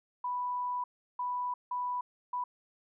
sine tone bursts at uneven times, 987.8 Hz, B5, in tune, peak -31 dBFS, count 4, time 0.24-0.84 / 1.19-1.54 / 1.71-2.01 / 2.33-2.44 s, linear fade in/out 5 ms, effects none

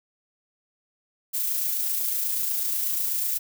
violet noise with amplitude modulation, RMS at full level -25 dBFS, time 1.33-3.39 s, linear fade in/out 20 ms, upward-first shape sine, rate 28.1 Hz, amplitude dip 30%, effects none

